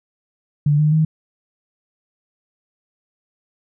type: tone with pitch steps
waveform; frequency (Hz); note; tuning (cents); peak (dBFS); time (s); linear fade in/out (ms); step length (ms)
sine; 146.83 / 151.92 / 157.19; D3 / D#3 / D#3; 0 / -41 / +18; -12; 0.66-1.05; 5; 130
effects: none